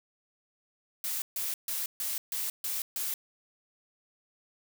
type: noise bursts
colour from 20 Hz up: blue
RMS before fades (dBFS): -33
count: 7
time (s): 1.04-3.14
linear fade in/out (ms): 2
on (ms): 180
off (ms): 140
effects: none